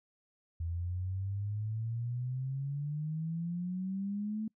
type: exponential sweep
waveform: sine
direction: up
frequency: 82.41 to 220.4 Hz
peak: -33 dBFS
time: 0.6-4.48 s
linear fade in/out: 5 ms
effects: noise-tail reverb RT60 0.1 s tail -26 dB re dry